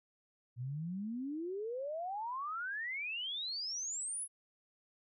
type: exponential sweep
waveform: sine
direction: up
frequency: 116.7 to 10840 Hz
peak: -37 dBFS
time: 0.56-4.28 s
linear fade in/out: 50 ms
effects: none